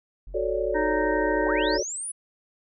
triangle tone, 45.82 Hz, F#1, 16 cents flat, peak -35 dBFS, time 0.27-1.8 s, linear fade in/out 0 ms
sine chord, D major seventh, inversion first, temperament equal, 370 / 440 / 554.4 / 587.3 Hz, F#4 / A4 / C#5 / D5, 0 / 0 / 0 / 0 cents, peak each -29 dBFS, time 0.34-1.83 s, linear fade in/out 10 ms
harmonic tone, 310 Hz, D#4, 6 cents flat, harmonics 1 / 3 / 5 / 6, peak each -28 / -29 / -32 / -32 dBFS, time 0.74-1.78 s, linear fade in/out 20 ms
sine linear sweep, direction up, 630 to 10270 Hz, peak -30 dBFS, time 1.46-2.12 s, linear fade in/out 10 ms
effects none

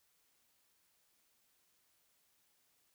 silence, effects white hiss -75 dBFS RMS until 2.94 s

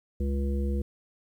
harmonic tone, 69.2 Hz, C#2, 2 cents flat, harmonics 1 / 3 / 5 / 7, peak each -26 / -33 / -38 / -39 dBFS, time 0.2-0.82 s, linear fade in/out 5 ms, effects 10-bit

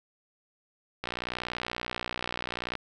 click train, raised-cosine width 0.3 ms, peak -16 dBFS, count 105, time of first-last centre 1.04-2.753 s, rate 60.7 Hz, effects none

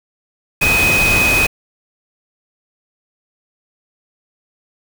sine tone in noise, 2512 Hz, D#7, 16 cents sharp, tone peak -12 dBFS, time 0.61-1.47 s, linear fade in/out 10 ms, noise pink, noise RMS -18 dBFS, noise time 0.61-1.47 s, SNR +3 dB, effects none

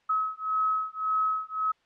sine beating tone pair, 1281 / 1282.8 Hz, E6 / E6, -50 / -48 cents, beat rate 1.8 Hz, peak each -28 dBFS, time 0.09-1.72 s, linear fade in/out 10 ms, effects white hiss -67 dBFS RMS until 1.85 s + low-pass 3000 Hz 12 dB/octave

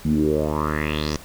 10% pulse tone with low-pass filter sweep, 75.9 Hz, D#2, 42 cents flat, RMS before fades -22 dBFS, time 0.05-1.17 s, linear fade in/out 5 ms, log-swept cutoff 190 to 6200 Hz, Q 5, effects pink hiss -43 dBFS RMS until 1.24 s

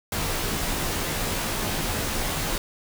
pink noise with comb filter, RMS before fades -27 dBFS, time 0.12-2.58 s, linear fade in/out 2 ms, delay 16 ms, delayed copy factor -0.65, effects none

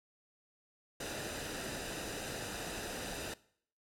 pink noise with comb filter, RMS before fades -41 dBFS, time 1-3.34 s, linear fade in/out 5 ms, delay 0.91 ms, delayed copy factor -0.55, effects noise-tail reverb RT60 0.6 s tail -20 dB re dry + low-pass 11000 Hz 12 dB/octave

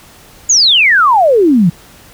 sine exponential sweep, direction down, 7040 to 158.5 Hz, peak -5 dBFS, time 0.49-1.7 s, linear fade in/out 10 ms, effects pink hiss -40 dBFS RMS until 2.13 s

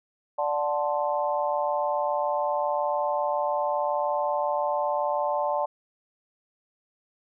sine chord, D dominant seventh, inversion none, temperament equal with one note detuned, 587.3 / 732.8 / 880 / 1046.5 Hz, D5 / F#5 / A5 / C6, 0 / -17 / 0 / 0 cents, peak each -27 / -31 / -28 / -32 dBFS, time 0.38-5.66 s, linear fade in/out 10 ms, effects none

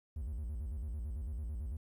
triangle tone with vibrato, 65.41 Hz, C2, in tune, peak -35 dBFS, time 0.16-1.77 s, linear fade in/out 5 ms, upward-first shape square, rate 9 Hz, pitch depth 260 cents each way, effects 12-bit

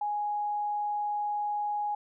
sine tone, 830.6 Hz, G#5, in tune, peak -28 dBFS, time 0.01-1.95 s, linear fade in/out 5 ms, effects none

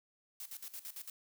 blue noise with tremolo, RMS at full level -45 dBFS, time 0.4-1.1 s, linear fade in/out 2 ms, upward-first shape square, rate 8.9 Hz, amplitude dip 80%, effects none

